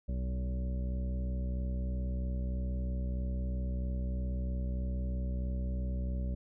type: harmonic tone with a mistuned harmonic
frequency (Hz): 63.1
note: B1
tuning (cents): +38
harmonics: 1 / 2 / 3 / 4 / 5 / 6 / 7 / 9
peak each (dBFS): -32 / -43 / -41 / -49 / -55 / -58 / -57 / -50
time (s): 0.08-6.35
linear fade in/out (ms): 10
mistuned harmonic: 2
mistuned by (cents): -18
effects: none